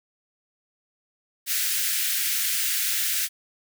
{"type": "high-pass noise", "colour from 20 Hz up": "white", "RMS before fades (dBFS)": -25, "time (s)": [1.46, 3.29], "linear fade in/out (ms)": 50, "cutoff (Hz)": 1500, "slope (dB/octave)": 48, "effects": []}